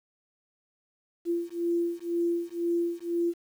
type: beating tone pair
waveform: sine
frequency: 341.2 / 343.2 Hz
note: F4 / F4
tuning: -40 / -30 cents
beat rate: 2 Hz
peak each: -29 dBFS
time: 1.25-3.34 s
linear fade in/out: 50 ms
effects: 9-bit